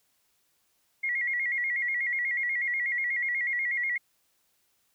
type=tone with vibrato; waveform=sine; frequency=2038 Hz; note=C7; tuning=46 cents flat; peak=-26 dBFS; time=1.03-3.98 s; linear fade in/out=10 ms; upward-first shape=square; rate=8.2 Hz; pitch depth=84 cents each way; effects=white hiss -71 dBFS RMS until 4.94 s